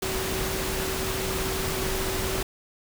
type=tone in noise; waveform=sine; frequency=379.9 Hz; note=F#4; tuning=46 cents sharp; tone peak=-32 dBFS; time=0.02-2.43 s; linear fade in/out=5 ms; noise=pink; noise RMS=-29 dBFS; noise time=0.02-2.43 s; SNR=-6 dB; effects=none